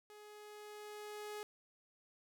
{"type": "tone with level ramp", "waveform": "sawtooth", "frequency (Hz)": 419.6, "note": "G#4", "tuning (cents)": 18, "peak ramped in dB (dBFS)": [-51, -39], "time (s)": [0.1, 1.43], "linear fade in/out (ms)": 0, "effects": []}